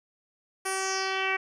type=tone with low-pass filter sweep; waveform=10% pulse; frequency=382.4 Hz; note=G4; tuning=43 cents flat; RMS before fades=-29 dBFS; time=0.65-1.37 s; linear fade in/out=10 ms; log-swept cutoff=11000 to 2200 Hz; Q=3.6; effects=none